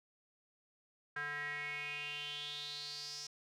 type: tone with band-pass filter sweep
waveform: square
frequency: 146.4 Hz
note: D3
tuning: 5 cents flat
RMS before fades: -43 dBFS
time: 1.16-3.27 s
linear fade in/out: 5 ms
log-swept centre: 1600 to 5500 Hz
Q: 6.6
effects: none